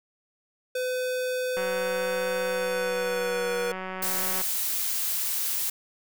square tone with pitch glide, 506 to 483.7 Hz, B4 to B4, +42 to -36 cents, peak -27 dBFS, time 0.75-3.72 s, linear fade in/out 5 ms, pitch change -78 cents, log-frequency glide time 2.46-3.56 s
click train, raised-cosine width 0.5 ms, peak -20 dBFS, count 533, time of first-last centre 1.57-4.415 s, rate 187 Hz
blue noise, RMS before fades -28 dBFS, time 4.02-5.7 s, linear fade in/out 5 ms
effects none

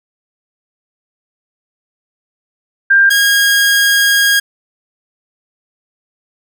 sine / sawtooth tone pair in turn, 1592 / 1632 Hz, G6 / G#6, +26 / -31 cents, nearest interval unison, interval 43 cents, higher second, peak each -5 dBFS, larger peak neither, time 2.9-3.1 / 3.1-4.4 s, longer second, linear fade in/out 10 ms, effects none

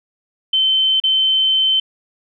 sine tone with dropouts, 3082 Hz, G7, 30 cents flat, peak -12 dBFS, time 0.53-1.8 s, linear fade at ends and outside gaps 5 ms, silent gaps 1.001-1.037 s, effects none

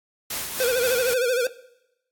white noise with tremolo, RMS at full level -28 dBFS, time 0.3-1.14 s, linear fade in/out 5 ms, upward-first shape triangle, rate 3.8 Hz, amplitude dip 45%
square tone with vibrato, 493.9 Hz, B4, in tune, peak -21 dBFS, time 0.6-1.47 s, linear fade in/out 2 ms, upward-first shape sine, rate 13 Hz, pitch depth 95 cents each way
effects noise-tail reverb RT60 0.9 s tail -19 dB re dry + AAC 64 kbps

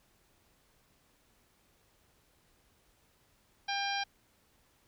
harmonic tone, 798 Hz, G5, 31 cents sharp, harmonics 1 / 2 / 3 / 4 / 5 / 6 / 7, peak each -35 / -38 / -40 / -41 / -42 / -43 / -43 dBFS, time 3.68-4.04 s, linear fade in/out 10 ms, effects pink hiss -69 dBFS RMS until 4.87 s

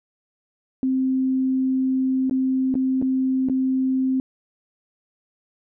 sine tone with dropouts, 261.6 Hz, C4, in tune, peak -18 dBFS, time 0.83-4.2 s, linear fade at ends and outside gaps 1 ms, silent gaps 2.297-2.31 / 2.742-2.753 / 3.016-3.024 / 3.487-3.497 s, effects none

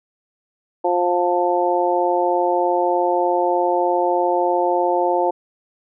harmonic tone, 176.7 Hz, F3, 21 cents sharp, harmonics 2 / 3 / 4 / 5, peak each -21 / -21 / -21 / -21 dBFS, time 0.84-5.31 s, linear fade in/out 10 ms, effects none

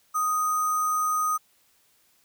sine tone with sample-and-hold, 1244.5 Hz, D#6, in tune, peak -22 dBFS, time 0.14-1.38 s, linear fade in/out 20 ms, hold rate 7350 Hz, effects white hiss -64 dBFS RMS until 2.24 s

